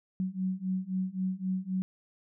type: beating tone pair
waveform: sine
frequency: 185 / 188.8 Hz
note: F#3 / F#3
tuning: 0 / +35 cents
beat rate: 3.8 Hz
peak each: -33 / -32 dBFS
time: 0.2-1.82 s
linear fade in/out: 0 ms
effects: none